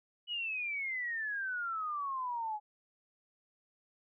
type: exponential sweep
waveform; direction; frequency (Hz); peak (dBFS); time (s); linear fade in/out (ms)
sine; down; 2960 to 830.6; -34; 0.27-2.6; 50
effects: none